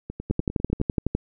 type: two click trains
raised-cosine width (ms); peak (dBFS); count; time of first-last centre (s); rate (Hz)
3; -19 / -9; 8 / 11; 0.1-0.801 / 0.31-1.15; 9.99 / 11.9
effects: none